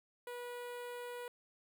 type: tone with notch filter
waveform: sawtooth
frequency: 486.6 Hz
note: B4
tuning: 26 cents flat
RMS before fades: -45 dBFS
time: 0.27-1.28 s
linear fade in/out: 2 ms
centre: 5700 Hz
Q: 0.93
effects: none